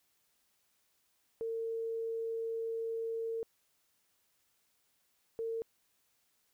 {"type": "tone bursts at uneven times", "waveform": "sine", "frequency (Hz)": 454.2, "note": "A#4", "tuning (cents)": -45, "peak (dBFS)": -34, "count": 2, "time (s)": [[1.41, 3.43], [5.39, 5.62]], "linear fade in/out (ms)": 0, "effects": ["white hiss -75 dBFS RMS until 6.53 s"]}